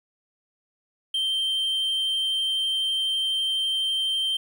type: tone with vibrato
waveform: triangle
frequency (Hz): 3136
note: G7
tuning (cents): 0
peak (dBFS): -21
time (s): 1.14-4.37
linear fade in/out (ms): 5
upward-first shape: triangle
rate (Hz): 12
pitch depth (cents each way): 9
effects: 10-bit